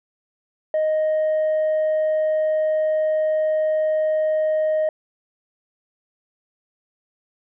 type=tone; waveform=sine; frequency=622.3 Hz; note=D#5; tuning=in tune; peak=-15 dBFS; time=0.74-4.89 s; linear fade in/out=2 ms; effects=tanh soft clip ceiling -16 dBFS